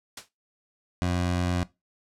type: noise with exponential decay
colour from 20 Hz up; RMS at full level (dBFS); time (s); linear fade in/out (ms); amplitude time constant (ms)
white; -31; 0.17-0.29; 5; 24
type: tone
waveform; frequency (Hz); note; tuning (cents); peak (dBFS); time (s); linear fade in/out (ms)
20% pulse; 88.9; F2; +31; -19; 1.02-1.63; 0
effects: noise-tail reverb RT60 0.2 s tail -18 dB re dry + low-pass 8000 Hz 12 dB/octave